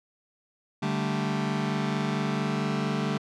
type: chord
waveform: sawtooth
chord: D suspended fourth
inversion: none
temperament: just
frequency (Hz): 146.83 / 195.78 / 220.2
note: D3 / G3 / A3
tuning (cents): 0 / -2 / +2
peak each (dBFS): -26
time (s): 0.82-3.18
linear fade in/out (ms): 10
effects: low-pass 5000 Hz 12 dB/octave